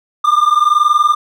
triangle tone pair together, 1191.2 / 1212 Hz, D6 / D#6, +24 / -46 cents, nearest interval unison, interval 30 cents, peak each -10 dBFS, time 0.24-1.15 s, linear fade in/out 10 ms, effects none

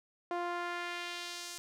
sawtooth tone with band-pass filter sweep, 349.2 Hz, F4, in tune, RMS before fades -39 dBFS, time 0.31-1.58 s, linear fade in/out 0 ms, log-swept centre 750 to 7100 Hz, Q 1.1, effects none

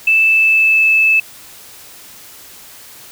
sine tone with pitch glide, 2637 to 2619 Hz, E7 to E7, 0 to -12 cents, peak -8 dBFS, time 0.07-1.2 s, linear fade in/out 5 ms, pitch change -12 cents, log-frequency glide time 0.24-0.85 s, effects white hiss -38 dBFS RMS until 3.11 s

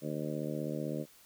harmonic tone, 75.8 Hz, D#2, 45 cents flat, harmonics 2 / 3 / 4 / 5 / 6 / 7 / 8, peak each -39 / -40 / -40 / -44 / -45 / -42 / -44 dBFS, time 0.01-1.06 s, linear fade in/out 50 ms, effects white hiss -60 dBFS RMS until 1.25 s

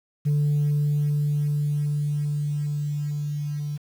sine tone with level ramp, 146.83 Hz, D3, in tune, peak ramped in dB -16 to -26 dBFS, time 0.25-3.78 s, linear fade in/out 20 ms, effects tanh soft clip ceiling -17 dBFS + 8-bit

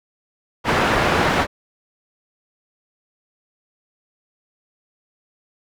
white low-pass noise, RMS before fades -18 dBFS, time 0.64-1.47 s, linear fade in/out 50 ms, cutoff 1500 Hz, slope 12 dB/octave, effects none

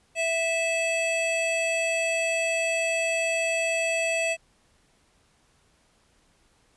square tone pair together, 658.9 / 2610 Hz, E5 / E7, -1 / -18 cents, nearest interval 2 octaves, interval 2383 cents, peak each -27 dBFS, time 0.15-4.37 s, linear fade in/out 50 ms, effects pink hiss -64 dBFS RMS until 6.76 s + resampled to 24000 Hz

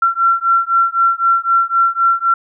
sine beating tone pair, 1358 / 1361.9 Hz, F6 / F6, -49 / -44 cents, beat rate 3.9 Hz, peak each -14 dBFS, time 0.02-2.34 s, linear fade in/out 5 ms, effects none

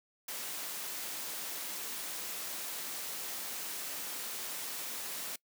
white noise, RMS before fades -40 dBFS, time 0.28-5.36 s, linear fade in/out 5 ms, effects noise-tail reverb RT60 0.1 s tail -23 dB re dry + high-pass 200 Hz 12 dB/octave

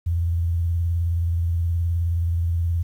sine tone with vibrato, 84.7 Hz, E2, 48 cents sharp, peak -19 dBFS, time 0.06-2.83 s, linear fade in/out 10 ms, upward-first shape sine, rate 19 Hz, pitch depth 60 cents each way, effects 9-bit

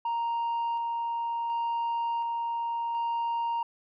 sine tone with tremolo, 932.3 Hz, A#5, in tune, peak -24 dBFS, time 0.05-3.63 s, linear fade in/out 5 ms, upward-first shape square, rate 0.69 Hz, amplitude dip 25%, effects tanh soft clip ceiling -26 dBFS

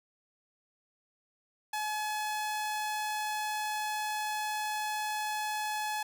sawtooth tone, 851 Hz, G#5, 42 cents sharp, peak -28 dBFS, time 1.73-6.03 s, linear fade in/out 5 ms, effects none

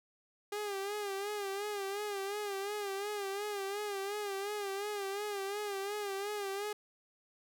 sawtooth tone with vibrato, 404 Hz, G#4, 48 cents flat, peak -32 dBFS, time 0.52-6.73 s, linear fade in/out 5 ms, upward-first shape sine, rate 2.8 Hz, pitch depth 70 cents each way, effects none

